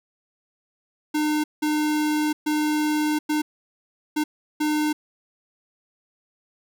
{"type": "tone bursts at uneven times", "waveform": "square", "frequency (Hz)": 303, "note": "D#4", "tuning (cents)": -46, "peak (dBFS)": -21, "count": 6, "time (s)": [[1.14, 1.44], [1.62, 2.33], [2.46, 3.19], [3.29, 3.42], [4.16, 4.24], [4.6, 4.93]], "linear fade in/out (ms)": 10, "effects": []}